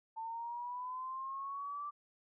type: linear sweep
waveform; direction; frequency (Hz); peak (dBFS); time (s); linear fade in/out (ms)
sine; up; 890 to 1174.7; -39; 0.16-1.91; 20
effects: none